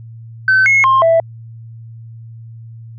sine tone with pitch steps, 1530 / 2171 / 1061 / 660 Hz, G6 / C#7 / C6 / E5, -42 / -37 / +24 / +2 cents, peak -6 dBFS, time 0.48-1.2 s, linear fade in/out 2 ms, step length 180 ms, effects tanh soft clip ceiling -5 dBFS + added 114 Hz sine -31 dBFS peak until 2.98 s

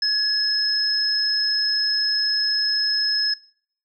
sine tone pair together, 1691 / 5168 Hz, G#6 / E8, +31 / -35 cents, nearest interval octave + perfect fifth, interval 1934 cents, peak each -28 / -18 dBFS, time 0.02-3.34 s, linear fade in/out 5 ms, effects noise-tail reverb RT60 0.6 s tail -26 dB re dry

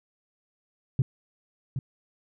sine tone with echo, 130.81 Hz, C3, in tune, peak -16 dBFS, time 0.99-1.02 s, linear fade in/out 2 ms, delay 770 ms, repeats 1, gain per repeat -10 dB, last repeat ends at 1.79 s, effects tanh soft clip ceiling -16 dBFS

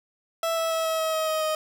30% pulse tone with pitch steps, 660 / 654.7 / 649.4 / 644.2 / 639 / 633.8 / 628.7 / 623.7 Hz, E5 / E5 / E5 / E5 / D#5 / D#5 / D#5 / D#5, +2 / -12 / -26 / -40 / +46 / +32 / +18 / +4 cents, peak -21 dBFS, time 0.43-1.55 s, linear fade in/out 2 ms, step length 140 ms, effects none

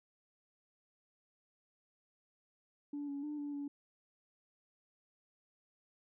sine tone with pitch steps, 289.1 / 281.8 / 297.6 / 289.5 / 285.2 Hz, D4 / C#4 / D4 / D4 / C#4, -27 / +29 / +23 / -25 / +49 cents, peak -37 dBFS, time 2.93-3.68 s, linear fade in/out 5 ms, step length 150 ms, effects tanh soft clip ceiling -35 dBFS

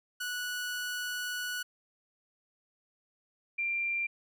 sawtooth / sine tone pair in turn, 1473 / 2374 Hz, F#6 / D7, -8 / +18 cents, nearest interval minor sixth, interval 826 cents, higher second, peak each -30 / -29 dBFS, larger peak second, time 0.2-1.63 / 3.58-4.07 s, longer first, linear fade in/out 10 ms, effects none

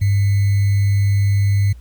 sine tone with sample-and-hold, 100 Hz, G2, 35 cents sharp, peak -12 dBFS, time 0.01-1.73 s, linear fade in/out 10 ms, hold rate 2100 Hz, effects added 60 Hz sine -35 dBFS peak until 1.8 s + pink hiss -57 dBFS RMS until 1.8 s

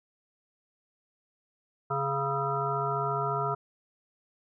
harmonic tone with a mistuned harmonic, 138.59 Hz, C#3, in tune, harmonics 1 / 3 / 5 / 7 / 9 / 10, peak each -34 / -34 / -34 / -34 / -34 / -34 dBFS, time 1.9-3.55 s, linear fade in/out 10 ms, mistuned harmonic 10, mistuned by -56 cents, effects none

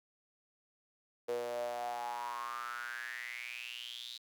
sawtooth tone with high-pass filter sweep, 120 Hz, B2, 49 cents flat, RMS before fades -41 dBFS, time 1.28-4.18 s, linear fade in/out 10 ms, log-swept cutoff 470 to 3900 Hz, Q 8.7, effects none

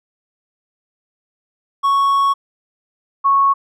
triangle / sine tone pair in turn, 1108.7 / 1104.2 Hz, C#6 / C#6, 0 / -7 cents, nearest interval unison, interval 7 cents, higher first, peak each -10 dBFS, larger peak neither, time 1.83-2.34 / 3.24-3.54 s, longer first, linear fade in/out 20 ms, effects none

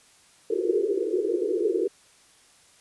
pink band-pass noise, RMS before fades -25 dBFS, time 0.5-1.88 s, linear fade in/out 5 ms, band 340 to 470 Hz, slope 96 dB/octave, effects white hiss -57 dBFS RMS until 2.8 s + resampled to 24000 Hz

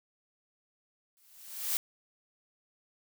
blue noise with exponential growth, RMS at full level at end -28 dBFS, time 1.17-1.77 s, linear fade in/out 0 ms, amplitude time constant 130 ms, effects none

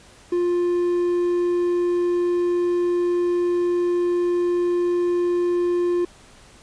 triangle tone, 351.3 Hz, F4, 10 cents sharp, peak -16 dBFS, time 0.32-6.05 s, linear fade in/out 5 ms, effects pink hiss -49 dBFS RMS until 6.62 s + resampled to 22050 Hz

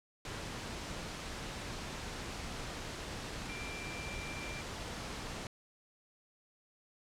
sine tone in noise, 2363 Hz, D7, 10 cents sharp, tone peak -45 dBFS, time 3.49-4.61 s, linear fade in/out 2 ms, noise pink, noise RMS -42 dBFS, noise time 0.25-5.47 s, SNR -6 dB, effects low-pass 7000 Hz 12 dB/octave

